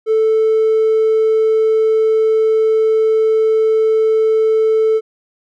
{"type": "tone", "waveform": "triangle", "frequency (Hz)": 440, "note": "A4", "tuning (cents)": 0, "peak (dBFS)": -7, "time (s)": [0.06, 5.01], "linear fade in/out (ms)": 50, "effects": ["tanh soft clip ceiling -6 dBFS"]}